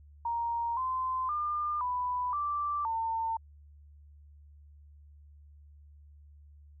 sine tone with pitch steps, 935 / 1032 / 1202 / 992 / 1172 / 903 Hz, A#5 / C6 / D6 / B5 / D6 / A5, +5 / -24 / +40 / +7 / -4 / +45 cents, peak -29 dBFS, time 0.25-3.37 s, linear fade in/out 5 ms, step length 520 ms, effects added 73 Hz sine -52 dBFS peak until 6.8 s

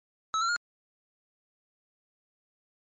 square tone with pitch steps, 1300 / 1359.1 / 1420.9 Hz, E6 / F6 / F6, -24 / -48 / +29 cents, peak -26 dBFS, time 0.34-0.562 s, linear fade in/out 0 ms, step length 74 ms, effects low-pass 12000 Hz 12 dB/octave + MP3 32 kbps

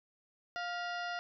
harmonic tone with a mistuned harmonic, 702 Hz, F5, 9 cents sharp, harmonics 1 / 2 / 3 / 4 / 5 / 6 / 7 / 8, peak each -39 / -40 / -46 / -48 / -54 / -54 / -51 / -58 dBFS, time 0.56-1.19 s, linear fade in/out 0 ms, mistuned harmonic 3, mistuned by -150 cents, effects none

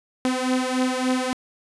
sawtooth beating tone pair, 254.3 / 257.8 Hz, C4 / C4, -49 / -26 cents, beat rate 3.5 Hz, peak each -19 / -21 dBFS, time 0.25-1.33 s, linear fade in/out 0 ms, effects resampled to 24000 Hz

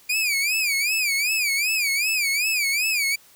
sawtooth tone with vibrato, 2390 Hz, D7, 30 cents sharp, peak -17 dBFS, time 0.09-3.16 s, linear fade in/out 10 ms, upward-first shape sine, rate 2.6 Hz, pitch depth 160 cents each way, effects white hiss -53 dBFS RMS until 3.35 s

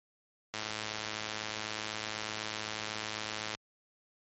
click train, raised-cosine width 0.2 ms, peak -18 dBFS, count 326, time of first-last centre 0.54-3.549 s, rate 108 Hz, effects high-pass 60 Hz 12 dB/octave + MP3 32 kbps

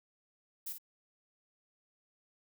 violet noise with echo, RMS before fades -40 dBFS, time 0.66-0.73 s, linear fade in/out 10 ms, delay 54 ms, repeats 1, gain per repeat -7 dB, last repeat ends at 0.784 s, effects none

